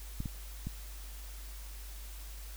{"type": "clicks", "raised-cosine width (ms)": 5, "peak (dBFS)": -24, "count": 3, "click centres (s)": [0.204, 0.258, 0.67], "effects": ["added 50 Hz sine -43 dBFS peak until 2.56 s", "white hiss -52 dBFS RMS until 2.56 s"]}